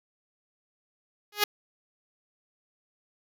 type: tone with exponential growth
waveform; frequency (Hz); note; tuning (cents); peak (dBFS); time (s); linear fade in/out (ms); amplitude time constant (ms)
5% pulse; 415.3; G#4; 0; -7; 1.32-1.44; 5; 25
effects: none